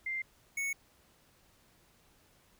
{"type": "tone pair in turn", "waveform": ["sine", "square"], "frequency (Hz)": [2093, 2213], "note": ["C7", "C#7"], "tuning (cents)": [0, -3], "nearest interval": "minor second", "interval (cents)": 97, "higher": "second", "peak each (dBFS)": [-33, -33], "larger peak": "neither", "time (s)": [[0.06, 0.22], [0.57, 0.73]], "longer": "neither", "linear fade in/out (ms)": 5, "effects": ["pink hiss -66 dBFS RMS until 2.59 s"]}